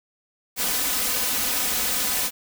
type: noise with comb filter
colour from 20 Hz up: white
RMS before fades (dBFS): -24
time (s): 0.56-2.31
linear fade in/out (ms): 50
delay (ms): 4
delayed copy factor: +0.85
effects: none